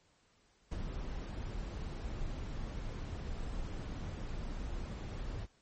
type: noise with ADSR envelope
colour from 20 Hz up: brown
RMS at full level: -35 dBFS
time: 0.71-5.47 s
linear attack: 14 ms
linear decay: 21 ms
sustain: -5 dB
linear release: 36 ms
effects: pink hiss -70 dBFS RMS until 5.61 s + MP3 32 kbps

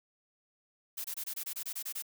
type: noise bursts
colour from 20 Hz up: blue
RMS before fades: -38 dBFS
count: 11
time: 0.97-2.024 s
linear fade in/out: 10 ms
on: 74 ms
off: 24 ms
effects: none

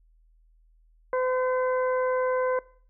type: harmonic tone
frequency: 510 Hz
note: C5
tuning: 44 cents flat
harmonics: 1 / 2 / 3 / 4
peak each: -24 / -30 / -36 / -42 dBFS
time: 1.13-2.59 s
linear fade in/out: 2 ms
effects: noise-tail reverb RT60 0.5 s tail -21 dB re dry + added 40 Hz sine -57 dBFS peak until 2.89 s

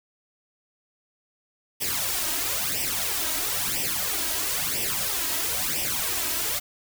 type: noise with flanger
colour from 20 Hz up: white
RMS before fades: -27 dBFS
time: 1.8-6.6 s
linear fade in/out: 20 ms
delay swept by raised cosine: 0.36 to 3.16 ms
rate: 1 Hz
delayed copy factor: +0.75
effects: none

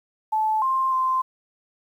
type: tone with pitch steps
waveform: sine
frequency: 869 / 1054 / 1041 Hz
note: A5 / C6 / C6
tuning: -22 / +12 / -9 cents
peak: -19 dBFS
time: 0.32-1.22 s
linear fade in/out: 10 ms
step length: 300 ms
effects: 9-bit

